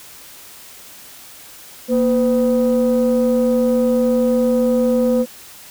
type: tone pair together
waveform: sine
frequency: 235.4 / 507 Hz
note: A#3 / B4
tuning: +17 / +45 cents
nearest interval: octave + minor second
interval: 1328 cents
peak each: -14 / -14 dBFS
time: 1.88-5.26 s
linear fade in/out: 50 ms
effects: tanh soft clip ceiling -9 dBFS + white hiss -40 dBFS RMS until 5.7 s